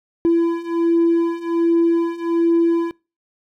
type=beating tone pair; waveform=triangle; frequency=335.2 / 336.5 Hz; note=E4 / E4; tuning=+29 / +36 cents; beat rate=1.3 Hz; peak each=-16 / -14 dBFS; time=0.25-2.91 s; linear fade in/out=0 ms; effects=noise-tail reverb RT60 0.3 s tail -25 dB re dry + tanh soft clip ceiling -8 dBFS